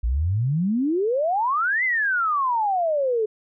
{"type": "exponential two-way sweep", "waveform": "sine", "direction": "up then down", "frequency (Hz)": [53.9, 2093, 420.3], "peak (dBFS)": -19, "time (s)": [0.03, 3.26], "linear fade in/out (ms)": 10, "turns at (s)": 1.84, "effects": []}